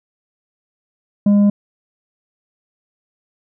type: tone with tanh clipping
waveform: sine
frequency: 203.8 Hz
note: G#3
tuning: 32 cents flat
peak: -10 dBFS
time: 1.26-1.5 s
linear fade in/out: 5 ms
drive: 5 dB
effects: none

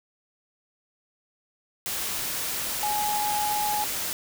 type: tone in noise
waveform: sine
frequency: 837 Hz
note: G#5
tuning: 13 cents sharp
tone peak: -25 dBFS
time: 2.83-3.84 s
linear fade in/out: 0 ms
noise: white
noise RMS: -30 dBFS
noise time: 1.86-4.13 s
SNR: +2 dB
effects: none

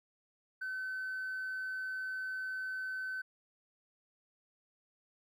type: tone with hard clipping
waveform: triangle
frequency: 1523 Hz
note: F#6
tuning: 50 cents sharp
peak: -36 dBFS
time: 0.61-3.22 s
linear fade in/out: 10 ms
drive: 2 dB
effects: none

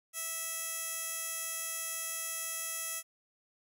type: tone with band-pass filter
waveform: 15% pulse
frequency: 654 Hz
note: E5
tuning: 14 cents flat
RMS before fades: -38 dBFS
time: 0.13-3.03 s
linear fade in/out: 50 ms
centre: 11000 Hz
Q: 1.3
effects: none

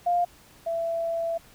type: tone pair in turn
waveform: sine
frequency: 702 / 667.3 Hz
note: F5 / E5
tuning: +9 / +21 cents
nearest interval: minor second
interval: 88 cents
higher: first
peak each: -20 / -25 dBFS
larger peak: first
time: 0.06-0.25 / 0.66-1.38 s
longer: second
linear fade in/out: 10 ms
effects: pink hiss -54 dBFS RMS until 1.54 s

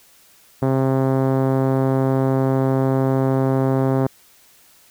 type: tone with low-pass filter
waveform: 5% pulse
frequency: 133 Hz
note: C3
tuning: 29 cents sharp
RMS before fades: -18 dBFS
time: 0.62-4.07 s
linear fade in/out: 5 ms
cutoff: 460 Hz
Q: 0.54
effects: white hiss -52 dBFS RMS until 4.9 s

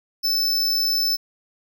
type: tone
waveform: square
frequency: 5274 Hz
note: E8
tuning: in tune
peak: -19 dBFS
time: 0.23-1.17 s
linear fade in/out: 20 ms
effects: none

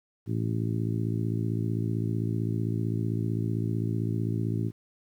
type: harmonic tone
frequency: 55.6 Hz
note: A1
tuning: 19 cents sharp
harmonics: 2 / 3 / 4 / 5 / 6 / 7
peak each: -28 / -33 / -36 / -36 / -37 / -41 dBFS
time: 0.26-4.72 s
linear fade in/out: 50 ms
effects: 10-bit

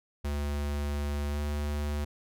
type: tone with pitch glide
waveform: square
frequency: 72.5 to 73.55 Hz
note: D2 to D2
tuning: -22 to +3 cents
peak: -30 dBFS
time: 0.24-2.05 s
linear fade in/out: 10 ms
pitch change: +25 cents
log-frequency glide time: 1.29-1.4 s
effects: none

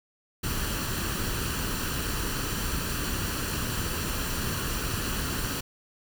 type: noise with comb filter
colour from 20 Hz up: pink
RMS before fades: -30 dBFS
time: 0.43-5.61 s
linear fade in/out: 10 ms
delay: 0.69 ms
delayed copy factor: +0.55
effects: none

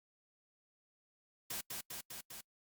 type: noise with echo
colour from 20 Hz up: white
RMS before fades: -41 dBFS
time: 1.5-1.61 s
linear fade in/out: 5 ms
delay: 200 ms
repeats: 4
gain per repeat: -2 dB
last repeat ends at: 2.41 s
effects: noise-tail reverb RT60 0.1 s tail -25 dB re dry + Opus 48 kbps

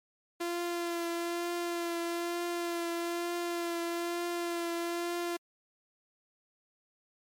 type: tone with vibrato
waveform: sawtooth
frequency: 343.2 Hz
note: F4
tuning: 30 cents flat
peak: -28 dBFS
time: 0.4-5.37 s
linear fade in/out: 10 ms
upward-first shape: triangle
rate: 1.1 Hz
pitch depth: 21 cents each way
effects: MP3 64 kbps

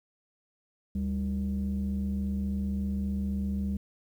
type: tone pair together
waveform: sine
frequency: 74.3 / 197.88 Hz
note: D2 / G3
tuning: +21 / +17 cents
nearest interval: octave + perfect fourth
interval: 1696 cents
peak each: -30 / -28 dBFS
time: 0.95-3.77 s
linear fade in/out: 5 ms
effects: tanh soft clip ceiling -24 dBFS + 10-bit

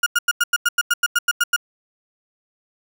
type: tone bursts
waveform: 35% pulse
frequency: 1427 Hz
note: F6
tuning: 37 cents sharp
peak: -12 dBFS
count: 13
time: 0.03-1.563 s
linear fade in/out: 5 ms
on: 33 ms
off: 92 ms
effects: none

